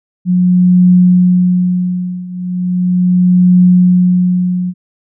sine tone with tremolo, 180.4 Hz, F#3, 44 cents flat, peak -3 dBFS, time 0.25-4.74 s, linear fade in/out 50 ms, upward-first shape triangle, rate 0.37 Hz, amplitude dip 90%, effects none

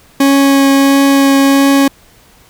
40% pulse tone with vibrato, 275.4 Hz, C#4, 11 cents flat, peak -5 dBFS, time 0.2-1.88 s, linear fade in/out 5 ms, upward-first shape triangle, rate 1.5 Hz, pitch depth 9 cents each way, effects pink hiss -45 dBFS RMS until 2.49 s

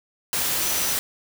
sine tone in noise, 5920 Hz, F#8, in tune, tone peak -31 dBFS, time 0.62-0.93 s, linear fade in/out 0 ms, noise white, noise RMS -24 dBFS, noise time 0.33-0.99 s, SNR -10 dB, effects none

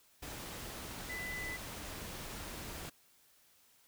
sine tone in noise, 2000 Hz, B6, 21 cents sharp, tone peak -40 dBFS, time 1.09-1.57 s, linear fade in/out 10 ms, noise pink, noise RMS -45 dBFS, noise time 0.22-2.9 s, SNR +2 dB, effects white hiss -67 dBFS RMS until 3.87 s

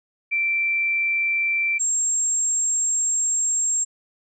sine tone pair in turn, 2345 / 7484 Hz, D7 / A#8, -3 / +6 cents, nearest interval octave + minor sixth, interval 2009 cents, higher second, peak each -19 dBFS, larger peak neither, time 0.31-1.79 / 1.79-3.85 s, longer second, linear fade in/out 20 ms, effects none

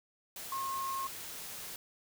sine tone in noise, 1076 Hz, C6, 48 cents sharp, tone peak -34 dBFS, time 0.52-1.07 s, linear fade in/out 2 ms, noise white, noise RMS -44 dBFS, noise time 0.36-1.76 s, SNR +7 dB, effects none

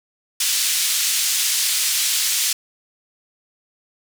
white band-pass noise, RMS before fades -20 dBFS, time 0.4-2.53 s, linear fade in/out 5 ms, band 2800 to 9100 Hz, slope 12 dB/octave, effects none

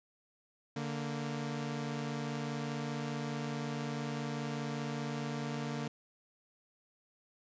sawtooth tone pair together, 145.81 / 231.1 Hz, D3 / A#3, -12 / -15 cents, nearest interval minor sixth, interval 797 cents, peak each -34 / -35 dBFS, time 0.76-5.88 s, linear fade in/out 5 ms, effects resampled to 16000 Hz

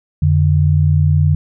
sine tone pair together, 88.68 / 148.1 Hz, F2 / D3, +27 / +15 cents, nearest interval major sixth, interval 888 cents, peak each -12 dBFS, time 0.22-1.35 s, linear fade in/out 5 ms, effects none

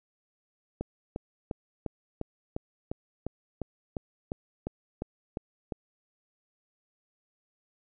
click train, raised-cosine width 2 ms, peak -19 dBFS, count 15, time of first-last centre 0.81-5.722 s, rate 2.85 Hz, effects none

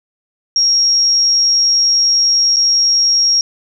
sine tone with dropouts, 5590 Hz, F8, 1 cent sharp, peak -9 dBFS, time 0.56-3.41 s, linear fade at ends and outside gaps 1 ms, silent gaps 2.561-2.567 s, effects none

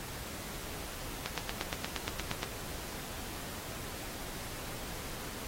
click train, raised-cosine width 0.2 ms, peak -15 dBFS, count 11, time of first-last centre 1.26-2.431 s, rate 8.54 Hz, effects pink hiss -43 dBFS RMS until 5.47 s + AAC 48 kbps

